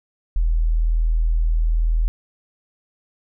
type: tone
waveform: sine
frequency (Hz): 40.54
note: E1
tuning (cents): -28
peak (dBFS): -15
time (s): 0.36-2.08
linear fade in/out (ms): 0
effects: none